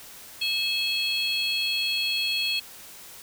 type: tone cluster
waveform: triangle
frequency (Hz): 2594 / 3294 / 4321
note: E7 / G#7 / C#8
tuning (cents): -28 / -15 / -45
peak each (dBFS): -27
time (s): 0.41-2.6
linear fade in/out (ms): 10
effects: white hiss -45 dBFS RMS until 3.22 s